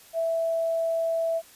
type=tone; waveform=sine; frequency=659.3 Hz; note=E5; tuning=in tune; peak=-23 dBFS; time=0.13-1.42 s; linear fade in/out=50 ms; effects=white hiss -52 dBFS RMS until 1.55 s + resampled to 32000 Hz